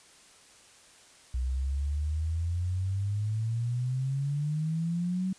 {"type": "exponential sweep", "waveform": "sine", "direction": "up", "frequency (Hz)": [61.74, 190.3], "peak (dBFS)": -27, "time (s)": [1.34, 5.33], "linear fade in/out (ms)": 5, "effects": ["white hiss -56 dBFS RMS until 5.38 s", "resampled to 22050 Hz"]}